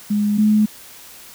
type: tone pair in turn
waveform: sine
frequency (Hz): 207.6 / 212.8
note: G#3 / G#3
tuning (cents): 0 / +42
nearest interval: unison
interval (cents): 42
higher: second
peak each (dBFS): -15 / -11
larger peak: second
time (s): 0.1-0.38 / 0.38-0.66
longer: neither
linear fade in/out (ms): 10
effects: white hiss -41 dBFS RMS until 1.34 s